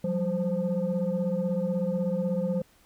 sine tone cluster, 176.6 / 192.8 / 520 Hz, F3 / G3 / C5, +20 / -28 / -11 cents, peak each -28 dBFS, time 0.04-2.62 s, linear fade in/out 5 ms, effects tanh soft clip ceiling -20 dBFS + pink hiss -61 dBFS RMS until 2.85 s

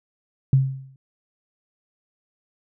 sine tone with exponential decay, 133.7 Hz, C3, 38 cents sharp, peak -10 dBFS, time 0.53-0.96 s, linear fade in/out 2 ms, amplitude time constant 93 ms, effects none

